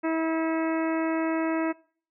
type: harmonic tone with a mistuned harmonic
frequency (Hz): 323.3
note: E4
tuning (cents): -34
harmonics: 1 / 2 / 3 / 4 / 5 / 6 / 7 / 8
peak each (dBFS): -25 / -31 / -35 / -37 / -39 / -41 / -42 / -43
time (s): 0.03-1.73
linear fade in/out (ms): 20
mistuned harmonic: 7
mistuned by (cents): -57
effects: noise-tail reverb RT60 0.5 s tail -24 dB re dry